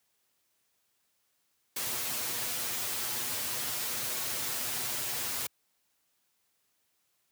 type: noise with comb filter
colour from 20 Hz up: white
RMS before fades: -34 dBFS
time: 1.76-5.47 s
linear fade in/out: 5 ms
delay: 8.2 ms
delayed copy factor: +0.95
effects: white hiss -75 dBFS RMS until 7.31 s + high-pass 60 Hz 12 dB/octave